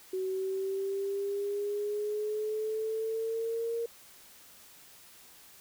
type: exponential sweep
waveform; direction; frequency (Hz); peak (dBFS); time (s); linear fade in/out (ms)
sine; up; 373.9 to 466.2; -30; 0.13-3.86; 5
effects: white hiss -55 dBFS RMS until 5.6 s